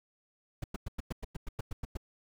brown noise bursts, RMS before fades -35 dBFS, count 12, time 0.62-1.972 s, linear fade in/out 5 ms, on 21 ms, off 100 ms, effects none

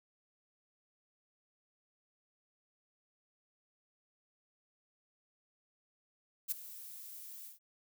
violet noise with ADSR envelope, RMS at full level -32 dBFS, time 6.48-7.59 s, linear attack 34 ms, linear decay 12 ms, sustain -17 dB, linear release 130 ms, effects none

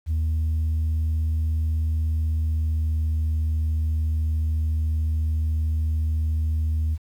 sine tone with pitch glide, 79.1 to 78.46 Hz, D#2 to D#2, +29 to +15 cents, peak -18 dBFS, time 0.06-6.98 s, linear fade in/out 50 ms, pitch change -14 cents, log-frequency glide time 2.05-3.11 s, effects tanh soft clip ceiling -19 dBFS + 9-bit

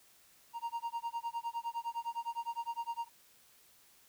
triangle tone with tremolo, 932.3 Hz, A#5, in tune, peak -31 dBFS, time 0.53-3.09 s, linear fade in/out 50 ms, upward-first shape sine, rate 9.8 Hz, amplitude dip 100%, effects white hiss -64 dBFS RMS until 4.08 s

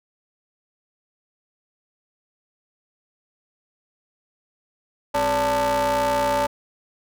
45% pulse ring-modulated tone, 155.56 Hz, D#3, in tune, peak -16 dBFS, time 5.14-6.47 s, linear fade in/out 10 ms, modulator 731 Hz, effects none

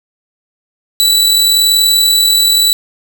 sawtooth tone with amplitude modulation, 3951 Hz, B7, in tune, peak -3 dBFS, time 1-2.73 s, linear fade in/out 0 ms, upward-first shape sine, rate 40.8 Hz, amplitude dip 30%, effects none

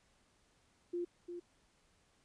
sine tone with echo, 349.2 Hz, F4, in tune, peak -35 dBFS, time 0.93-1.05 s, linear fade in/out 10 ms, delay 350 ms, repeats 1, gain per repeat -7 dB, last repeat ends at 1.4 s, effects pink hiss -72 dBFS RMS until 2.24 s + resampled to 22050 Hz

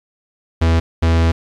45% pulse tone pair in turn, 82.41 / 82.41 Hz, E2 / E2, 0 / 0 cents, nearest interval unison, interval 0 cents, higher neither, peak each -11 / -11 dBFS, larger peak neither, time 0.61-0.8 / 1.02-1.32 s, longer second, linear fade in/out 10 ms, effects low-pass 5000 Hz 12 dB/octave + 8-bit

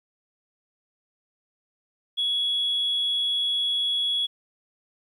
sine tone, 3359 Hz, G#7, 19 cents sharp, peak -21 dBFS, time 2.17-4.27 s, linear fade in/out 20 ms, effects tanh soft clip ceiling -18 dBFS + 10-bit

